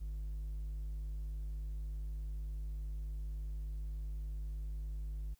sine tone with hard clipping, 51.7 Hz, G#1, 7 cents flat, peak -39 dBFS, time 0-5.35 s, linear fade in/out 20 ms, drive 3 dB, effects white hiss -73 dBFS RMS until 5.39 s

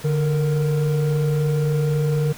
triangle tone pair together, 147.52 / 466.2 Hz, D3 / A#4, +8 / 0 cents, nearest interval octave + minor sixth, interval 1992 cents, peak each -16 / -23 dBFS, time 0.04-2.33 s, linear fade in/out 10 ms, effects pink hiss -39 dBFS RMS until 2.37 s

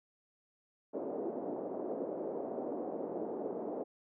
pink band-pass noise, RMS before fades -39 dBFS, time 0.93-3.84 s, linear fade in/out 20 ms, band 280 to 640 Hz, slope 24 dB/octave, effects none

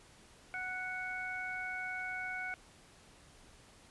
harmonic tone, 740 Hz, F#5, in tune, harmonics 1 / 2 / 3, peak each -45 / -40 / -41 dBFS, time 0.54-2.54 s, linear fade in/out 0 ms, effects pink hiss -60 dBFS RMS until 3.9 s + resampled to 24000 Hz

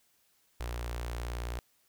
sawtooth tone with notch filter, 59.2 Hz, A#1, 27 cents sharp, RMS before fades -37 dBFS, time 0.6-1.59 s, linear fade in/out 0 ms, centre 190 Hz, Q 0.57, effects white hiss -70 dBFS RMS until 1.88 s

